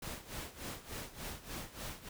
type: noise with tremolo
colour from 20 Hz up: pink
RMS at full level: -42 dBFS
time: 0.02-2.09 s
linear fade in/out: 5 ms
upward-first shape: sine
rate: 3.4 Hz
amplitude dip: 80%
effects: none